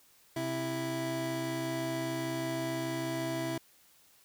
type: tone pair together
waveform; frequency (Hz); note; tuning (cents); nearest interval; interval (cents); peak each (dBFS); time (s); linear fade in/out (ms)
25% pulse; 131.56 / 329.6; C3 / E4; +10 / 0; octave + major third; 1590; -34 / -30; 0.36-3.58; 5
effects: white hiss -63 dBFS RMS until 4.24 s